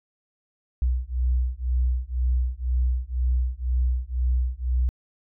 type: beating tone pair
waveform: sine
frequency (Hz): 61.4 / 63.4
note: B1 / B1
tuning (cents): -9 / +46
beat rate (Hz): 2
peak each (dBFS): -23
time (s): 0.82-4.89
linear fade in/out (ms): 0
effects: tanh soft clip ceiling -15 dBFS